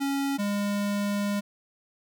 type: tone pair in turn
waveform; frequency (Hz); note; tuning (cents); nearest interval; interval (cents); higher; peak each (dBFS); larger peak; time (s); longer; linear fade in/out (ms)
square; 277.2 / 203.4; C#4 / G#3; 0 / -36; perfect fourth; 536; first; -26; neither; 0-0.38 / 0.38-1.41; second; 20
effects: none